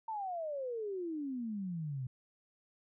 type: exponential sweep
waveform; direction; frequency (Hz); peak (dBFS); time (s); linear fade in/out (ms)
sine; down; 913 to 123.47; -36; 0.08-2.07; 5
effects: none